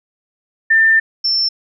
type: tone pair in turn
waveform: sine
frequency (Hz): 1792 / 5370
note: A6 / E8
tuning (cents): +31 / +31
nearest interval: octave + perfect fifth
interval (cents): 1900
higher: second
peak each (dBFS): -8 / -13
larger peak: first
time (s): 0.7-1 / 1.24-1.49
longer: first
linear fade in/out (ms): 10
effects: none